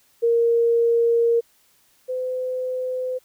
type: tone pair in turn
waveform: sine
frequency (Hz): 466.2 / 509.4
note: A#4 / C5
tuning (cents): 0 / -46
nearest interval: major second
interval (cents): 154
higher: second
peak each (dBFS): -15 / -23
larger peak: first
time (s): 0.22-1.41 / 2.08-3.19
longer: first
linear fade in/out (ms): 20
effects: white hiss -60 dBFS RMS until 3.24 s